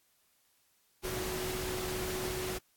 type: tone in noise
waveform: sine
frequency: 370 Hz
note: F#4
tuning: in tune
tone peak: -37 dBFS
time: 1.03-2.59 s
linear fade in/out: 20 ms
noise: pink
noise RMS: -38 dBFS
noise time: 1.03-2.59 s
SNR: -2 dB
effects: white hiss -71 dBFS RMS until 2.76 s + AAC 64 kbps

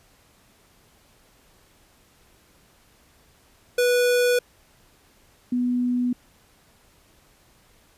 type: tone pair in turn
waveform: square / sine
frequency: 490.3 / 246.4 Hz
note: B4 / B3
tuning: -13 / -4 cents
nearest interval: octave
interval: 1191 cents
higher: first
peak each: -18 / -20 dBFS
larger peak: first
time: 3.78-4.39 / 5.52-6.13 s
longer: neither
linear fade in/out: 5 ms
effects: pink hiss -58 dBFS RMS until 7.97 s + resampled to 32000 Hz

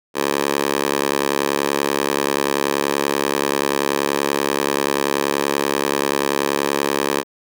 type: tone with high-pass filter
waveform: 10% pulse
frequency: 70.4 Hz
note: C#2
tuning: 27 cents sharp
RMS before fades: -20 dBFS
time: 0.14-7.24 s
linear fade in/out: 50 ms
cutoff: 450 Hz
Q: 1
effects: none

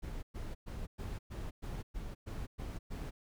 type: noise bursts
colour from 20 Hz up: brown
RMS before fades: -41 dBFS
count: 10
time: 0.02-3.11 s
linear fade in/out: 20 ms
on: 210 ms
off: 110 ms
effects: none

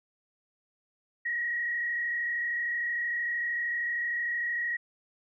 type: tone with frequency modulation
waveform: sine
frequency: 1900 Hz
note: A#6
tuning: 33 cents sharp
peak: -28 dBFS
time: 1.25-4.77 s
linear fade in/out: 10 ms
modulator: 33.1 Hz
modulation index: 1
effects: none

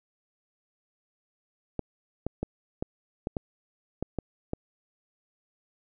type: clicks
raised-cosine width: 2 ms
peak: -16 dBFS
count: 9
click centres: 1.793 / 2.266 / 2.43 / 2.825 / 3.271 / 3.368 / 4.026 / 4.187 / 4.534 s
effects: none

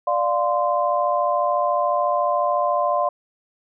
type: tone cluster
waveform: sine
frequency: 589 / 703 / 1039 Hz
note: D5 / F5 / C6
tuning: +5 / +11 / -12 cents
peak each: -22 dBFS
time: 0.07-3.09 s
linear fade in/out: 5 ms
effects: none

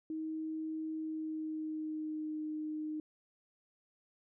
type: tone with pitch glide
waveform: sine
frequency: 315.8 to 307.7 Hz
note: D#4 to D#4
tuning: +26 to -19 cents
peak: -36 dBFS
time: 0.1-3 s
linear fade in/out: 2 ms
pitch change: -45 cents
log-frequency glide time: 0.93-2.44 s
effects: none

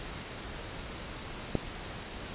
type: click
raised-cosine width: 2 ms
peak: -13 dBFS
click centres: 1.553 s
effects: pink hiss -41 dBFS RMS until 2.34 s + resampled to 8000 Hz

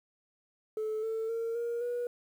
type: tone with pitch steps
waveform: sine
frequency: 433.9 / 445.8 / 458.1 / 470.7 / 483.7 Hz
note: A4 / A4 / A#4 / A#4 / B4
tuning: -24 / +23 / -30 / +17 / -36 cents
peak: -29 dBFS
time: 0.77-2.07 s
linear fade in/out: 2 ms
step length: 260 ms
effects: tanh soft clip ceiling -29 dBFS + 10-bit

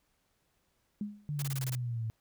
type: tone with exponential decay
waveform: sine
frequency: 207.1 Hz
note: G#3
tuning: 5 cents flat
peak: -30 dBFS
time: 1.01-1.31 s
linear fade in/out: 2 ms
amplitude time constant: 65 ms
type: exponential sweep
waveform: sine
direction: down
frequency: 149.8 to 110 Hz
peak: -32 dBFS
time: 1.29-2.1 s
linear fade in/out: 0 ms
type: noise bursts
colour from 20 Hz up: white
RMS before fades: -40 dBFS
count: 7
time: 1.39-1.752 s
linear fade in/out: 2 ms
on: 32 ms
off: 23 ms
effects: pink hiss -75 dBFS RMS until 2.2 s

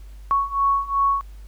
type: beating tone pair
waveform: sine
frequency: 1108.7 / 1111.4 Hz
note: C#6 / C#6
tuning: 0 / +4 cents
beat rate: 2.7 Hz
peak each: -22 / -20 dBFS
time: 0.31-1.21 s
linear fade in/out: 0 ms
effects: added 50 Hz sine -37 dBFS peak until 1.47 s + pink hiss -57 dBFS RMS until 1.47 s

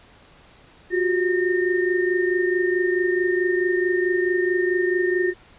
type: tone cluster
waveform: sine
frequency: 357.8 / 382.4 / 1825 Hz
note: F4 / G4 / A#6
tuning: +42 / -43 / -37 cents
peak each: -20 / -25 / -25 dBFS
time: 0.9-5.34 s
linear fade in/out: 50 ms
effects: pink hiss -51 dBFS RMS until 5.58 s + resampled to 8000 Hz

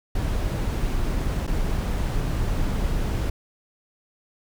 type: noise with dropouts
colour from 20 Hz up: brown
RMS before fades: -24 dBFS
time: 0.15-3.3 s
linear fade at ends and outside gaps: 5 ms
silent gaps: 1.469-1.475 s
effects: none

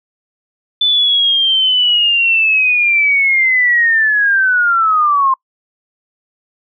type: linear sweep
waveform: sine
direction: down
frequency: 3520 to 1046.5 Hz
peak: -9 dBFS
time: 0.81-5.34 s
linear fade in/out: 5 ms
effects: noise-tail reverb RT60 0.1 s tail -25 dB re dry

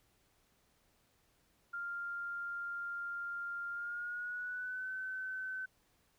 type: tone with pitch glide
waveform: sine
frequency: 1396.9 to 1523.3 Hz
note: F6 to F#6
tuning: 0 to +50 cents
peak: -38 dBFS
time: 1.73-5.66 s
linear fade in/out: 10 ms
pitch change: +150 cents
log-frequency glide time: 3.71-4.91 s
effects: pink hiss -73 dBFS RMS until 6.18 s

